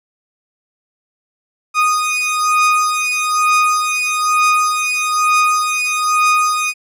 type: beating tone pair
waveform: 30% pulse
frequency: 1238 / 1239.1 Hz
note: D#6 / D#6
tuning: -9 / -8 cents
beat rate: 1.1 Hz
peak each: -13 dBFS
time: 1.74-6.74 s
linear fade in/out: 50 ms
effects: low-pass 12000 Hz 12 dB/octave